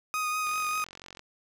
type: tone with vibrato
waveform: 30% pulse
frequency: 1244.5 Hz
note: D#6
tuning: in tune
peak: -25 dBFS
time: 0.14-0.84 s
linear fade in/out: 0 ms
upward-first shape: triangle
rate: 5.1 Hz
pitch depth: 19 cents each way
type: click train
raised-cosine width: 0.2 ms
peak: -27 dBFS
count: 34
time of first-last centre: 0.47-1.194 s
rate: 45.6 Hz
effects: none